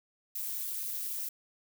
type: noise with amplitude modulation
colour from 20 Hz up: violet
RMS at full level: -33 dBFS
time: 0.35-1.29 s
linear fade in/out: 5 ms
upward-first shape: sine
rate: 206 Hz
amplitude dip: 75%
effects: none